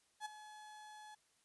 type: tone with ADSR envelope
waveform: 35% pulse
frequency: 851 Hz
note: G#5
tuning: 42 cents sharp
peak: -38 dBFS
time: 0.2-1.15 s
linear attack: 54 ms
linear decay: 14 ms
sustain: -13 dB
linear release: 8 ms
effects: white hiss -75 dBFS RMS until 1.44 s + resampled to 24000 Hz